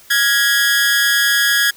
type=tone with amplitude modulation; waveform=sawtooth; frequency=1661.2 Hz; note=G#6; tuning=in tune; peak=-5 dBFS; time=0.1-1.71 s; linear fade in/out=10 ms; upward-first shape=sine; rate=249 Hz; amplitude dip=80%; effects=white hiss -45 dBFS RMS until 1.76 s